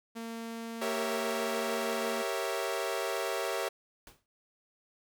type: tone with pitch glide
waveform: sawtooth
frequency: 228.7 to 230.3 Hz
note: A#3 to A#3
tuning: -33 to -21 cents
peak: -34 dBFS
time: 0.15-2.23 s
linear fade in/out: 20 ms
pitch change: +12 cents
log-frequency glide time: 0.35-2.09 s
type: chord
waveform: sawtooth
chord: G diminished seventh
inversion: none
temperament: equal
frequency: 392 / 466.2 / 554.4 / 659.3 Hz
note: G4 / Bb4 / Db5 / Fb5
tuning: 0 / 0 / 0 / 0 cents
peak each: -33 dBFS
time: 0.81-3.69 s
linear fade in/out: 10 ms
type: noise with exponential decay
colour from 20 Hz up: pink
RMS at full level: -48 dBFS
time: 4.07-4.26 s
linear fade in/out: 1 ms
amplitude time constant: 40 ms
effects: none